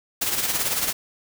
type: noise with tremolo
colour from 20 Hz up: white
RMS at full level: -22 dBFS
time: 0.21-0.93 s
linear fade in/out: 10 ms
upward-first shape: sine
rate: 18 Hz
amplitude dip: 55%
effects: none